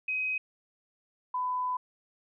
sine tone pair in turn, 2524 / 1001.7 Hz, D#7 / B5, +24 / +24 cents, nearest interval octave + major third, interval 1600 cents, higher first, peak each -28 dBFS, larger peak neither, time 0.08-0.38 / 1.34-1.77 s, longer second, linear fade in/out 5 ms, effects none

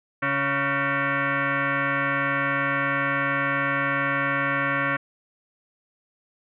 sine tone with frequency modulation, 138.59 Hz, C#3, in tune, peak -21 dBFS, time 0.22-4.97 s, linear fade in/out 10 ms, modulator 418 Hz, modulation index 4.8, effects none

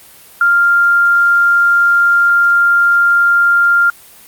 sine tone, 1396 Hz, F6, 1 cent flat, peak -7 dBFS, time 0.41-3.9 s, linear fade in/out 2 ms, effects white hiss -40 dBFS RMS until 4.27 s + Opus 32 kbps

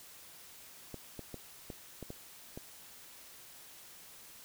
clicks, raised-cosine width 2 ms, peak -29 dBFS, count 7, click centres 0.943 / 1.193 / 1.343 / 1.702 / 2.027 / 2.104 / 2.575 s, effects white hiss -54 dBFS RMS until 4.44 s

